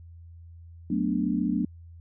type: chord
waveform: sine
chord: B minor seventh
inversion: second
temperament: equal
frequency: 185 / 220 / 246.9 / 293.7 Hz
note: F#3 / A3 / B3 / D4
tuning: 0 / 0 / 0 / 0 cents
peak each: -29 dBFS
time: 0.9-1.65 s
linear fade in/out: 5 ms
effects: added 84 Hz sine -44 dBFS peak until 2 s